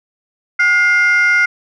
sine tone pair together, 1435.3 / 2100 Hz, F6 / C7, +47 / +6 cents, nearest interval perfect fifth, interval 659 cents, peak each -10 dBFS, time 0.59-1.46 s, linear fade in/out 10 ms, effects tanh soft clip ceiling -6 dBFS

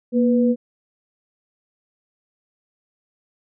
sine tone pair together, 237.1 / 493.9 Hz, A#3 / B4, +30 / 0 cents, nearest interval octave + minor second, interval 1270 cents, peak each -15 / -20 dBFS, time 0.12-0.56 s, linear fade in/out 50 ms, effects none

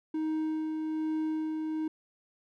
triangle tone with tremolo, 313.4 Hz, D#4, 13 cents sharp, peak -26 dBFS, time 0.14-1.88 s, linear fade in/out 5 ms, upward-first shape sine, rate 1.2 Hz, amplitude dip 30%, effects none

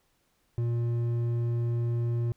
sine tone with hard clipping, 118.1 Hz, A#2, 23 cents sharp, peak -27 dBFS, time 0.58-2.32 s, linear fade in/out 0 ms, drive 6 dB, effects pink hiss -71 dBFS RMS until 2.36 s

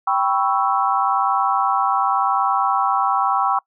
sine chord, C# half-diminished seventh, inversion second, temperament equal, 784 / 987.8 / 1108.7 / 1318.5 Hz, G5 / B5 / C#6 / E6, 0 / 0 / 0 / 0 cents, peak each -20 / -23 / -21 / -22 dBFS, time 0.07-3.59 s, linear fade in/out 5 ms, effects noise-tail reverb RT60 0.1 s tail -24 dB re dry

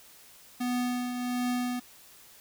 square tone with tremolo, 246.9 Hz, B3, in tune, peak -27 dBFS, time 0.6-1.8 s, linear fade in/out 10 ms, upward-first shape triangle, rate 1.4 Hz, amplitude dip 50%, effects white hiss -54 dBFS RMS until 2.4 s

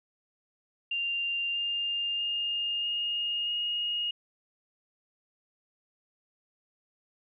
sine tone with pitch steps, 2788 / 2807 / 2827 / 2847 / 2866 Hz, F7 / F7 / F7 / F7 / F7, -4 / +8 / +20 / +33 / +44 cents, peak -28 dBFS, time 0.91-4.11 s, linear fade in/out 5 ms, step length 640 ms, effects none

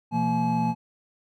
triangle tone cluster, 124.7 / 170.7 / 229.6 / 854 Hz, B2 / F3 / A#3 / G#5, +17 / -39 / -26 / +48 cents, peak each -29 / -26 / -24 / -24 dBFS, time 0.11-0.75 s, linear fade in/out 50 ms, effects none

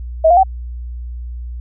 sine tone with pitch steps, 642 / 700.1 / 763.5 Hz, E5 / F5 / G5, -46 / +4 / -46 cents, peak -6 dBFS, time 0.24-0.435 s, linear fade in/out 10 ms, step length 65 ms, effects added 60 Hz sine -24 dBFS peak until 1.6 s

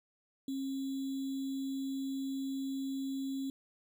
sine tone with sample-and-hold, 270 Hz, C#4, 45 cents flat, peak -34 dBFS, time 0.48-3.5 s, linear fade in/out 2 ms, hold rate 3675 Hz, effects none

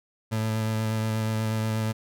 30% pulse tone with vibrato, 110 Hz, A2, in tune, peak -22 dBFS, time 0.31-1.93 s, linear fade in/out 20 ms, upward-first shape sine, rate 8.3 Hz, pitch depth 15 cents each way, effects none

